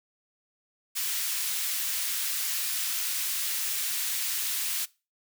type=high-pass noise; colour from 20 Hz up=white; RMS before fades=-30 dBFS; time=0.95-4.86 s; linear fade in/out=20 ms; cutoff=1800 Hz; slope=12 dB/octave; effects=noise-tail reverb RT60 0.3 s tail -22 dB re dry